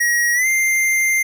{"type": "tone with pitch glide", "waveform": "square", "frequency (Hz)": [1900, 2096], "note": ["A#6", "C7"], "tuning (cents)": [33, 2], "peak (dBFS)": -15, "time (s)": [0, 1.23], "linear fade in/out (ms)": 10, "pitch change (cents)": 169, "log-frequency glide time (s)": [0.34, 0.47], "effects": []}